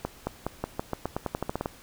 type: accelerating click train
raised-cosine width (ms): 1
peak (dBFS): -14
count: 15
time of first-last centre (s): 0.05-1.659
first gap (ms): 220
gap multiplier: 0.89
effects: pink hiss -51 dBFS RMS until 1.82 s